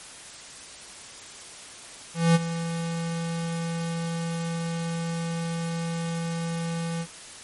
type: tone with ADSR envelope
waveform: square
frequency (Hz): 166.9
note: E3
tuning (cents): +22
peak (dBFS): -15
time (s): 2.14-7.07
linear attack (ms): 210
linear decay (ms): 29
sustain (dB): -13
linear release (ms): 61
effects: white hiss -43 dBFS RMS until 7.43 s + MP3 48 kbps